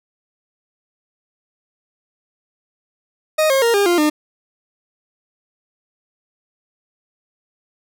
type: tone with pitch steps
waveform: 40% pulse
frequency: 622.3 / 538.6 / 466.2 / 403.5 / 349.3 / 302.3 Hz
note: D#5 / C#5 / A#4 / G#4 / F4 / D#4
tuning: 0 / -50 / 0 / -50 / 0 / -50 cents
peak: -12 dBFS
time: 3.38-4.1 s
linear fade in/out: 10 ms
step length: 120 ms
effects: none